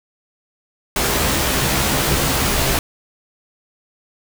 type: noise with comb filter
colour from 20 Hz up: pink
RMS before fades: -18 dBFS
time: 0.96-2.79 s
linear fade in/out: 2 ms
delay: 15 ms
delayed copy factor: +0.7
effects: none